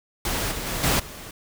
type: noise with level steps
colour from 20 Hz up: pink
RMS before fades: -26 / -31 / -28 / -21 / -39 dBFS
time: 0.25-1.31 s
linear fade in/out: 2 ms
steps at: 0.51 / 0.66 / 0.83 / 0.99 s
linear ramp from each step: 10 ms
effects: none